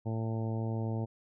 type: harmonic tone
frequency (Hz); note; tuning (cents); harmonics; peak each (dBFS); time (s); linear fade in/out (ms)
112.2; A2; +34; 1 / 2 / 3 / 4 / 5 / 6 / 7 / 8; -32 / -38 / -42 / -44 / -46 / -48 / -49 / -50; 0.05-1.06; 20
effects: none